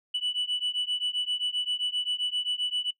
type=beating tone pair; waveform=sine; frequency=2960 / 2967.6 Hz; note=F#7 / F#7; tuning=0 / +4 cents; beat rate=7.6 Hz; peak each=-28 dBFS; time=0.14-2.91 s; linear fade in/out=10 ms; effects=noise-tail reverb RT60 0.1 s tail -22 dB re dry + tanh soft clip ceiling -23 dBFS